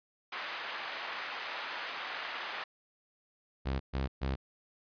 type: band-pass noise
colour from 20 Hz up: pink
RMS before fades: -40 dBFS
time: 0.32-2.64 s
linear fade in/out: 5 ms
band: 1000 to 3000 Hz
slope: 12 dB/octave
type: tone bursts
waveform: sawtooth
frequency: 66.9 Hz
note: C2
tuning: 39 cents sharp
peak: -27 dBFS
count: 3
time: 3.65-4.36 s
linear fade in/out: 20 ms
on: 150 ms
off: 130 ms
effects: resampled to 11025 Hz